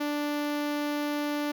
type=tone with notch filter; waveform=sawtooth; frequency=293.7 Hz; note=D4; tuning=in tune; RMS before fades=-30 dBFS; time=0-1.52 s; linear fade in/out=10 ms; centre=8200 Hz; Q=1.2; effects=none